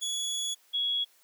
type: tone pair in turn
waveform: 25% pulse / sine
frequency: 3382 / 3341 Hz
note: G#7 / G#7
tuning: +31 / +10 cents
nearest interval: unison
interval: 21 cents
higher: first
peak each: -26 / -26 dBFS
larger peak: neither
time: 0.01-0.55 / 0.73-1.05 s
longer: first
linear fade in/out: 20 ms
effects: white hiss -63 dBFS RMS until 1.23 s + high-pass 400 Hz 12 dB/octave